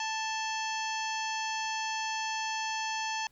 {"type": "harmonic tone with a mistuned harmonic", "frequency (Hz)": 880, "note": "A5", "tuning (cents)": 0, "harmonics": [1, 2, 3, 4, 5, 6, 7, 8], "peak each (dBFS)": [-34, -39, -39, -43, -43, -44, -42, -52], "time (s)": [0, 3.27], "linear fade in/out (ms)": 2, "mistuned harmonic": 4, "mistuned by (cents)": -130, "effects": ["pink hiss -67 dBFS RMS until 3.31 s"]}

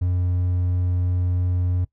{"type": "tone", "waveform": "triangle", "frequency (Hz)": 89.7, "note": "F2", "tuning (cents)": 47, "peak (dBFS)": -17, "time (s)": [0.01, 1.85], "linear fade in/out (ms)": 10, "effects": ["noise-tail reverb RT60 0.1 s tail -19 dB re dry"]}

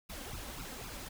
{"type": "noise with flanger", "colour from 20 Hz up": "pink", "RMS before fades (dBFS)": -44, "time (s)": [0.09, 1.09], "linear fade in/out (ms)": 10, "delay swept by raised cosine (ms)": [0.77, 3.87], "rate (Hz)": 3.9, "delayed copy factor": 0.85, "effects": []}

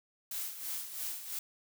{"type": "noise with tremolo", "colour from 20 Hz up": "blue", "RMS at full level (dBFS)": -37, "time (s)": [0.31, 1.39], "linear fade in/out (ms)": 2, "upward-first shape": "sine", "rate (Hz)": 3, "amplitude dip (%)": 65, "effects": []}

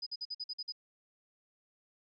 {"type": "tone bursts", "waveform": "sine", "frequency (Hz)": 4978, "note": "D#8", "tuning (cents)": 0, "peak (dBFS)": -36, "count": 8, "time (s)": [0.02, 0.723], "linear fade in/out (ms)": 10, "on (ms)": 45, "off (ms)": 49, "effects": []}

